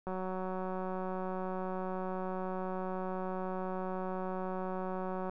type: click train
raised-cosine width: 1 ms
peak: -25 dBFS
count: 973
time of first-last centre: 0.07-5.296 s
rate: 186 Hz
effects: none